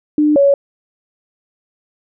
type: tone pair in turn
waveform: sine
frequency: 299.9 / 560 Hz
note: D4 / C#5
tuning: +36 / +18 cents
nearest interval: major seventh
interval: 1082 cents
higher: second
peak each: -9 / -7 dBFS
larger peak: second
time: 0.18-0.36 / 0.36-0.54 s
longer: neither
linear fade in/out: 2 ms
effects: none